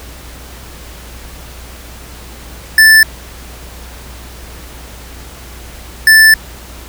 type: tone pair in turn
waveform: square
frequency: 1760 / 1760 Hz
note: A6 / A6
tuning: 0 / 0 cents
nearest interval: unison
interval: 0 cents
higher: neither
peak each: -3 dBFS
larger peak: neither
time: 2.78-3.03 / 6.07-6.34 s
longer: second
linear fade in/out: 2 ms
effects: added 60 Hz sine -32 dBFS peak until 6.88 s + pink hiss -34 dBFS RMS until 6.88 s